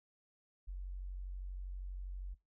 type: tone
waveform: sine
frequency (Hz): 46.25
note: F#1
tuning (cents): 0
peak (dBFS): -40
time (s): 0.67-2.35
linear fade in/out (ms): 20
effects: noise-tail reverb RT60 0.2 s tail -21 dB re dry